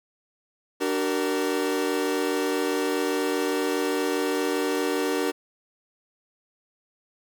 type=chord; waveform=40% pulse; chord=D augmented; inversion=none; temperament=equal with one note detuned; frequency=293.7 / 378.6 / 466.2 Hz; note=D4 / F#4 / A#4; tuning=0 / +40 / 0 cents; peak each=-27 dBFS; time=0.8-5.32 s; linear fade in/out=20 ms; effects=none